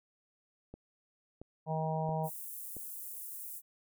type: click train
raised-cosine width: 2 ms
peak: -33 dBFS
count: 4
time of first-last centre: 0.74-2.767 s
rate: 1.48 Hz
type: harmonic tone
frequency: 158.4 Hz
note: D#3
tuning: 31 cents sharp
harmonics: 1 / 3 / 4 / 5 / 6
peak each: -34 / -42 / -38 / -38 / -41 dBFS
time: 1.66-2.3 s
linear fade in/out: 50 ms
type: high-pass noise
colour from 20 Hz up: white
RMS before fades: -44 dBFS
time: 2.23-3.62 s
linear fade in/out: 50 ms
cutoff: 9300 Hz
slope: 24 dB/octave
effects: none